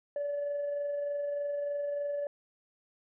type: tone with amplitude modulation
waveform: sine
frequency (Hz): 576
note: D5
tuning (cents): -34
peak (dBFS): -28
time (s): 0.16-2.27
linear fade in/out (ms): 2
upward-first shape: sine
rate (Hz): 23.3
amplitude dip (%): 30
effects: tanh soft clip ceiling -28 dBFS